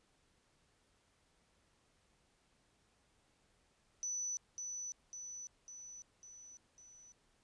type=tone with echo; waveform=sine; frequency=5970 Hz; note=F#8; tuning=15 cents sharp; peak=-37 dBFS; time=4.03-4.37 s; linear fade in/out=0 ms; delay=550 ms; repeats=5; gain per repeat=-4 dB; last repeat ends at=7.12 s; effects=pink hiss -74 dBFS RMS until 7.43 s + resampled to 22050 Hz